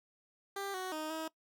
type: tone with pitch steps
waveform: 15% pulse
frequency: 395.9 / 371.9 / 310.8 / 318.9 Hz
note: G4 / F#4 / D#4 / D#4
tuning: +17 / +9 / -2 / +43 cents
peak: -31 dBFS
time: 0.56-1.28 s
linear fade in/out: 5 ms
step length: 180 ms
effects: noise-tail reverb RT60 0.1 s tail -20 dB re dry